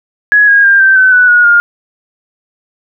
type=tone with pitch steps; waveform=sine; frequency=1677 / 1636.8 / 1597.6 / 1559.3 / 1521.9 / 1485.4 / 1449.8 / 1415.1 Hz; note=G#6 / G#6 / G6 / G6 / F#6 / F#6 / F#6 / F6; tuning=+16 / -26 / +32 / -10 / +48 / +6 / -36 / +22 cents; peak=-3 dBFS; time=0.32-1.6 s; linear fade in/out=0 ms; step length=160 ms; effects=none